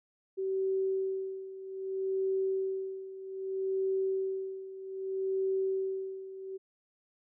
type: tone with tremolo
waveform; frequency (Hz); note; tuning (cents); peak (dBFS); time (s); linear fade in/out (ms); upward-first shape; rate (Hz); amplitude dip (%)
sine; 383; G4; -40; -27; 0.37-6.58; 20; sine; 0.63; 80
effects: none